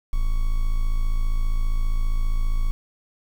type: tone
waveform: triangle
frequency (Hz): 27.5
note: A0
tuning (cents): 0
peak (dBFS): -16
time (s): 0.13-2.71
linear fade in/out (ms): 0
effects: 7-bit